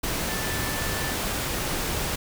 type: tone in noise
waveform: sine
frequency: 1760 Hz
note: A6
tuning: in tune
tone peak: -35 dBFS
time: 0.28-1.14 s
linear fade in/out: 10 ms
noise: pink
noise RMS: -28 dBFS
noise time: 0.03-2.16 s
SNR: -10 dB
effects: none